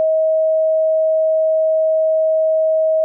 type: tone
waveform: sine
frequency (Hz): 635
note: D#5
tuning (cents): +35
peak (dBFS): -12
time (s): 0-3.04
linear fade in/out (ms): 0
effects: none

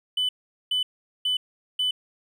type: tone bursts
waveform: triangle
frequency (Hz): 3000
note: F#7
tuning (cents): +23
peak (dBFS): -19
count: 4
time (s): 0.17-1.91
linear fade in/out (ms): 5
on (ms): 120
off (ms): 420
effects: tanh soft clip ceiling -17 dBFS

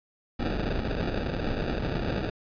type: noise with sample-and-hold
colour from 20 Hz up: pink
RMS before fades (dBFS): -29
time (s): 0.39-2.3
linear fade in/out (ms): 5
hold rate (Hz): 1050
effects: resampled to 11025 Hz

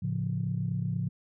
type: chord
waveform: sine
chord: A augmented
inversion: none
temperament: equal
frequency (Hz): 110 / 138.59 / 174.61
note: A2 / C#3 / E#3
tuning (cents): 0 / 0 / 0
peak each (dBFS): -32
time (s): 0.02-1.09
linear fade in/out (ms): 10
effects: tanh soft clip ceiling -18 dBFS

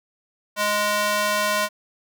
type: tone with high-pass filter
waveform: square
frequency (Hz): 207.9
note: G#3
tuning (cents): +2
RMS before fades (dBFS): -22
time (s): 0.56-1.69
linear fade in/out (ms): 50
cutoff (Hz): 830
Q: 0.99
effects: none

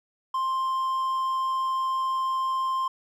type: tone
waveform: triangle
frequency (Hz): 1051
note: C6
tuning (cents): +7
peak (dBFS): -22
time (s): 0.34-2.88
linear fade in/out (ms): 5
effects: none

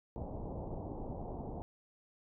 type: low-pass noise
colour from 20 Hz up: pink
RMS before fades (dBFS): -42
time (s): 0.16-1.62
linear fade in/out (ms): 0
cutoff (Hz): 880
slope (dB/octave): 48
effects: none

